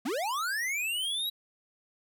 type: linear sweep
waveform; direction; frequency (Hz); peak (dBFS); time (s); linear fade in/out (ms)
square; up; 207.7 to 3914; -30; 0.05-1.3; 10
effects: none